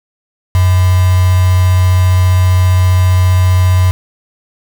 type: tone with quantisation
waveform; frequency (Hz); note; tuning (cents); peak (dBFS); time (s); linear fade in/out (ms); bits
sine; 91.5; F#2; -19; -6; 0.55-3.91; 0; 3
effects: none